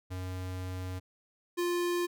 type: tone pair in turn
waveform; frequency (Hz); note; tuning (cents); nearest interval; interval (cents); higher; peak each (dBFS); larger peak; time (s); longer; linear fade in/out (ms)
square; 92.2 / 350.1; F#2 / F4; -6 / +4; octave + major seventh; 2310; second; -36 / -29; second; 0.1-1 / 1.57-2.07; first; 20
effects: none